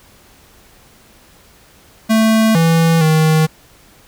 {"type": "tone with pitch steps", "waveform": "square", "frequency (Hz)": [221.2, 164.8, 157.4], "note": ["A3", "E3", "D#3"], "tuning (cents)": [9, 0, 20], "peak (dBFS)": -10, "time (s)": [2.09, 3.47], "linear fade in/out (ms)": 20, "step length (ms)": 460, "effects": ["pink hiss -47 dBFS RMS until 4.07 s"]}